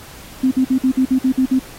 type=tone bursts; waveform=sine; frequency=260 Hz; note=C4; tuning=11 cents flat; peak=-11 dBFS; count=9; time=0.43-1.594 s; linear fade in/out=10 ms; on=84 ms; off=51 ms; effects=pink hiss -39 dBFS RMS until 1.78 s + AAC 48 kbps